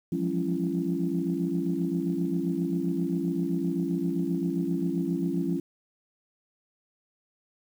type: tone cluster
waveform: sine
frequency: 171.3 / 178.9 / 206.1 / 277.3 / 337.4 Hz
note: F3 / F3 / G#3 / C#4 / E4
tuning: -33 / +42 / -13 / +1 / +40 cents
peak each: -32 / -30 / -36 / -30 / -31 dBFS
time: 0.12-5.6 s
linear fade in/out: 5 ms
effects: tanh soft clip ceiling -15 dBFS + 9-bit